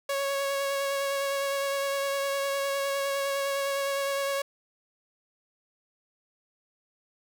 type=tone with vibrato; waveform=sawtooth; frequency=554.4 Hz; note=C#5; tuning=in tune; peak=-23 dBFS; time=0.09-4.42 s; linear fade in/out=5 ms; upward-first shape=sine; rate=9.8 Hz; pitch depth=14 cents each way; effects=none